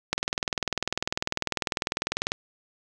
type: click train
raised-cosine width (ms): 0.2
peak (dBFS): -7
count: 45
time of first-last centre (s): 0.13-2.319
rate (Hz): 20.1
effects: none